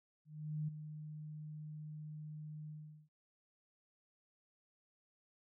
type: tone with ADSR envelope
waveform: sine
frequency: 152.6 Hz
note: D#3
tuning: 33 cents flat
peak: -35 dBFS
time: 0.25-3.09 s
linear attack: 430 ms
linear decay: 11 ms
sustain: -10 dB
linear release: 400 ms
effects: none